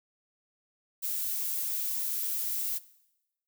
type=noise; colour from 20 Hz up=violet; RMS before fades=-32 dBFS; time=1.02-2.79 s; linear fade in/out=20 ms; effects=noise-tail reverb RT60 0.9 s tail -19 dB re dry